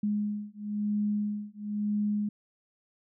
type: beating tone pair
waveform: sine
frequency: 207.7 / 208.7 Hz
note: G#3 / G#3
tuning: 0 / +9 cents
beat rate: 1 Hz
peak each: -31 / -31 dBFS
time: 0.03-2.29 s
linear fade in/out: 5 ms
effects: none